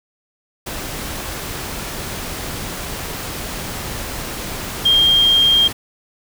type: tone in noise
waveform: sine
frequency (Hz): 3208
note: G7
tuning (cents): +39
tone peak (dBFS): -10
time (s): 4.85-5.68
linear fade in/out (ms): 10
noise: pink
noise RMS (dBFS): -27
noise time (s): 0.66-5.73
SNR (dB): +14
effects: none